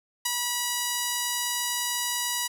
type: tone with ADSR envelope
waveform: 5% pulse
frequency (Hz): 971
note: B5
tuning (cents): -30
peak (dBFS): -10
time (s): 0.25-2.48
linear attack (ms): 9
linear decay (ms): 12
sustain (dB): -4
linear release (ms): 16
effects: none